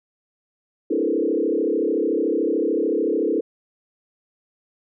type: tone with frequency modulation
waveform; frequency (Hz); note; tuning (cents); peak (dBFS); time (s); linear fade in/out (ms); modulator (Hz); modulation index
sine; 381.2; G4; -48; -18; 0.9-3.41; 10; 33.6; 3
effects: none